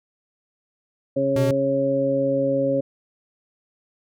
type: harmonic tone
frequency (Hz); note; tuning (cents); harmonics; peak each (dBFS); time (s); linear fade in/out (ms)
137; C#3; -20; 1 / 2 / 3 / 4; -30 / -24 / -30 / -20; 1.16-2.81; 10
type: tone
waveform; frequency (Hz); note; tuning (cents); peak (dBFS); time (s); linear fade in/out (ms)
square; 125.9; B2; +34; -22; 1.36-1.51; 2
effects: none